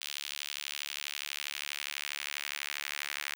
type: tone with high-pass filter sweep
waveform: sawtooth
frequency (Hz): 72.3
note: D2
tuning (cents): -27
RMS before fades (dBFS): -39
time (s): 0.01-3.35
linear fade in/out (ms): 0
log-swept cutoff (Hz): 3200 to 2000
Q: 1.7
effects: none